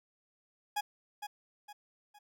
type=tone with echo; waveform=40% pulse; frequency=830.6 Hz; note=G#5; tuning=in tune; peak=-30 dBFS; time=0.76-0.81 s; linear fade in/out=10 ms; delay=460 ms; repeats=3; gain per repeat=-8 dB; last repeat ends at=2.19 s; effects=none